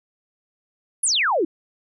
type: exponential sweep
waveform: sine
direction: down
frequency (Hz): 10890 to 294.1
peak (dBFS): -17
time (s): 1.03-1.45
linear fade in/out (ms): 5
effects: none